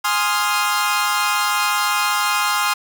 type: chord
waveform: sawtooth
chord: F minor seventh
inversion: first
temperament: equal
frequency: 830.6 / 1046.5 / 1244.5 / 1396.9 Hz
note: Ab5 / C6 / Eb6 / F6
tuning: 0 / 0 / 0 / 0 cents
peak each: -20 / -18 / -19 / -19 dBFS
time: 0.04-2.74 s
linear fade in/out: 10 ms
effects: none